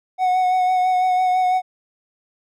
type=tone with vibrato; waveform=triangle; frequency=737 Hz; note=F#5; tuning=7 cents flat; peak=-13 dBFS; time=0.18-1.62 s; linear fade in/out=50 ms; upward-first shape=sine; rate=6 Hz; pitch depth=20 cents each way; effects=none